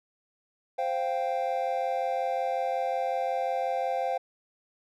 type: chord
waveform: triangle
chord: C suspended fourth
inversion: none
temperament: equal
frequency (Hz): 523.3 / 698.5 / 784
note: C5 / F5 / G5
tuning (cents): 0 / 0 / 0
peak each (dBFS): -29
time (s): 0.78-4.18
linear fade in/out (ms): 10
effects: none